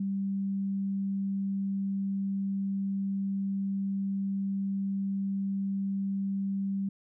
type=tone; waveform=sine; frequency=196 Hz; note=G3; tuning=in tune; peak=-28 dBFS; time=0-6.89 s; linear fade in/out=5 ms; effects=none